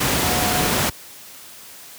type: tone in noise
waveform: sine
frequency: 727 Hz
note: F#5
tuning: 31 cents flat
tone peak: -26 dBFS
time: 0.23-0.68 s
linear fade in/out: 10 ms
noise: pink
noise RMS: -19 dBFS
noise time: 0-0.9 s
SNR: -10 dB
effects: white hiss -41 dBFS RMS until 1.98 s + high-pass 80 Hz 12 dB/octave